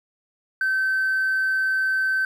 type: tone with hard clipping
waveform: triangle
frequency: 1541 Hz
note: G6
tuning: 30 cents flat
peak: -19 dBFS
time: 0.61-2.25 s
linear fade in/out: 2 ms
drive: 2 dB
effects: none